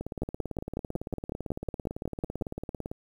two click trains, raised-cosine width 2 ms, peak -21 / -17 dBFS, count 53 / 13, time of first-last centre 0.01-2.915 / 0.22-2.422 s, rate 17.9 / 5.45 Hz, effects 9-bit

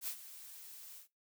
blue noise with ADSR envelope, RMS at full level -38 dBFS, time 0.01-1.08 s, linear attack 63 ms, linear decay 79 ms, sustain -14 dB, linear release 110 ms, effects noise-tail reverb RT60 0.2 s tail -19 dB re dry

